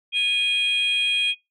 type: tone pair together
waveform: sine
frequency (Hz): 2473 / 3256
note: D#7 / G#7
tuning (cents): -11 / -35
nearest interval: perfect fourth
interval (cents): 476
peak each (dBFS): -20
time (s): 0.12-1.35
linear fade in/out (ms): 50
effects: noise-tail reverb RT60 0.2 s tail -24 dB re dry + tanh soft clip ceiling -15 dBFS